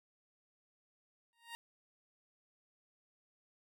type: tone with exponential growth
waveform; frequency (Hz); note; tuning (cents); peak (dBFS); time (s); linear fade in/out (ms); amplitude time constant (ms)
15% pulse; 932.3; A#5; 0; -35; 1.33-1.55; 0; 46
effects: none